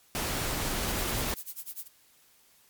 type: noise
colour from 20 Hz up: pink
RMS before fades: -31 dBFS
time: 0.15-1.34 s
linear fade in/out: 0 ms
type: noise with tremolo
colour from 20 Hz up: violet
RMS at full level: -37 dBFS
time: 0.87-1.88 s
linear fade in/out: 10 ms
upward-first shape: sine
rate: 10 Hz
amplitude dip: 95%
effects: white hiss -62 dBFS RMS until 2.69 s + MP3 96 kbps